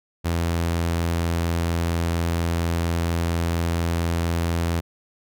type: tone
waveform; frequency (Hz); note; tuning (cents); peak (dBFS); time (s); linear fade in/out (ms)
sawtooth; 84.3; E2; +39; -17; 0.24-4.81; 20
effects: none